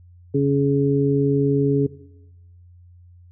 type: harmonic tone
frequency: 140 Hz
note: C#3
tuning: 18 cents sharp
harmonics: 1 / 2 / 3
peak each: -20 / -20 / -20 dBFS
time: 0.34-1.87 s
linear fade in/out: 10 ms
effects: noise-tail reverb RT60 0.9 s tail -18 dB re dry + added 88 Hz sine -45 dBFS peak until 3.31 s